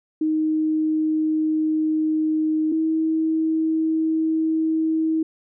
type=tone pair in turn; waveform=sine; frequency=312.2 / 319.1 Hz; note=D#4 / D#4; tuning=+6 / +44 cents; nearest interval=unison; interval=38 cents; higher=second; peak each=-18 dBFS; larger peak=neither; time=0.21-2.72 / 2.72-5.23 s; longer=neither; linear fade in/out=5 ms; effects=none